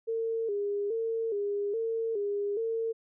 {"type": "tone with vibrato", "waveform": "sine", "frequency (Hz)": 429.3, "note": "A4", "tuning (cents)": -43, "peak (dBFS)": -28, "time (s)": [0.07, 2.93], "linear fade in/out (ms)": 20, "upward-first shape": "square", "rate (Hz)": 1.2, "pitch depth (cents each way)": 94, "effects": []}